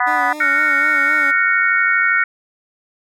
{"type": "harmonic tone", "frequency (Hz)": 246.9, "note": "B3", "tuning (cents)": 0, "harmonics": [3, 4, 5, 6, 7, 8], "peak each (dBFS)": [-19, -20, -21, -22, -22, -23], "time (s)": [0, 0.33], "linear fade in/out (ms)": 5}
{"type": "tone with vibrato", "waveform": "20% pulse", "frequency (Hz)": 292.7, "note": "D4", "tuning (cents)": -6, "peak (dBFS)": -23, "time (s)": [0.06, 1.32], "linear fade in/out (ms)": 20, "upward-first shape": "sine", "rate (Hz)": 3.9, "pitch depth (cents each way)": 64}
{"type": "chord", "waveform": "sine", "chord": "Gb major seventh", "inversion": "third", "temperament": "just", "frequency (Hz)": [1387.5, 1480, 1850, 2220], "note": ["F6", "Gb6", "Bb6", "Db7"], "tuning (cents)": [-12, 0, -14, 2], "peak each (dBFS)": -18, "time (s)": [0.4, 2.24], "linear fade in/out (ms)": 5}
{"effects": []}